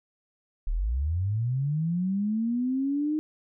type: linear sweep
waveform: sine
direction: up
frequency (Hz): 32.49 to 311.1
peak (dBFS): -24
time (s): 0.67-3.19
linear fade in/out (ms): 0
effects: none